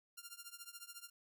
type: tone with tremolo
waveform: 5% pulse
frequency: 1396.9 Hz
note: F6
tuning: in tune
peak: -35 dBFS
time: 0.17-1.1 s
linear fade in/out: 10 ms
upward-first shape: triangle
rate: 14 Hz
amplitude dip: 95%
effects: none